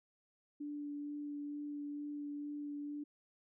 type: tone with vibrato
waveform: sine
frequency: 291.5 Hz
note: D4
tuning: 13 cents flat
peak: -40 dBFS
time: 0.6-3.04 s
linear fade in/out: 10 ms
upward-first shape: sine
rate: 2.2 Hz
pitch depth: 10 cents each way
effects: none